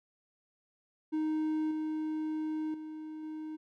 triangle tone with level steps, 311.1 Hz, D#4, in tune, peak -27 / -30 / -38 / -36 dBFS, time 1.12-3.57 s, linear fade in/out 20 ms, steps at 1.71 / 2.74 / 3.23 s, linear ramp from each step 2 ms, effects none

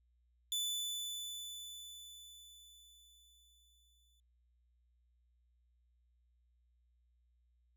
sawtooth tone with exponential decay, 3491 Hz, A7, 14 cents flat, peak -31 dBFS, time 0.52-4.2 s, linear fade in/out 1 ms, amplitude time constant 800 ms, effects added 60 Hz sine -70 dBFS peak until 7.76 s

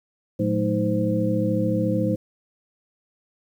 sine tone cluster, 112.3 / 181.3 / 215.1 / 314.6 / 517 Hz, A2 / F#3 / A3 / D#4 / C5, +36 / -35 / -39 / +19 / -21 cents, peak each -26 dBFS, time 0.39-2.16 s, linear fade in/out 10 ms, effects 9-bit

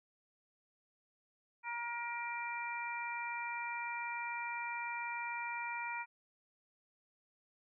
harmonic tone, 473 Hz, A#4, 25 cents sharp, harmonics 2 / 3 / 4 / 5, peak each -41 / -46 / -47 / -42 dBFS, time 1.63-6.06 s, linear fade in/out 50 ms, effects none

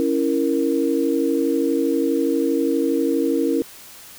sine chord, A# diminished, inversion first, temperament equal, 277.2 / 329.6 / 466.2 Hz, C#4 / E4 / A#4, 0 / 0 / 0 cents, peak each -21 / -21 / -22 dBFS, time 0-3.62 s, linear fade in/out 0 ms, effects white hiss -42 dBFS RMS until 4.18 s

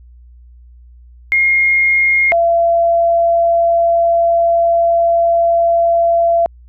sine tone pair in turn, 2138 / 677.9 Hz, C7 / E5, +37 / +48 cents, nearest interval octave + minor sixth, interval 1989 cents, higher first, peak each -9 dBFS, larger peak neither, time 1.32-2.32 / 2.32-6.46 s, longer second, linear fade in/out 0 ms, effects added 60 Hz sine -38 dBFS peak until 6.68 s

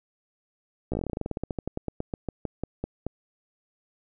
slowing click train, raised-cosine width 2 ms, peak -16 dBFS, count 28, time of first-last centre 0.92-3.066 s, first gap 15 ms, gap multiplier 1.11, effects none

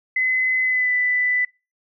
sine tone with pitch glide, 2031 to 1990.4 Hz, B6 to B6, +48 to +13 cents, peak -17 dBFS, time 0.16-1.45 s, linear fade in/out 5 ms, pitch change -35 cents, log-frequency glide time 0.63-0.93 s, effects noise-tail reverb RT60 0.3 s tail -26 dB re dry

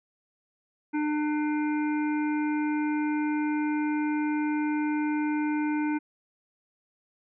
harmonic tone, 300 Hz, D4, 37 cents sharp, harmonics 1 / 3 / 5 / 7 / 8, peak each -25 / -35 / -39 / -42 / -43 dBFS, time 0.93-5.99 s, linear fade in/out 20 ms, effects none

